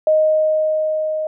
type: tone with level ramp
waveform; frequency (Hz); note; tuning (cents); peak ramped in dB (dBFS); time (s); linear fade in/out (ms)
sine; 622.3; D#5; 0; -10 to -19; 0.07-1.27; 2
effects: none